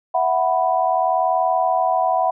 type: chord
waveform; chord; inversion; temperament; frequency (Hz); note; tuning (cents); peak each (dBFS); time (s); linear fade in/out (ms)
sine; E suspended second; none; equal; 659.3 / 740 / 987.8; E5 / F#5 / B5; 0 / 0 / 0; -21 / -18 / -22; 0.14-2.31; 10
effects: none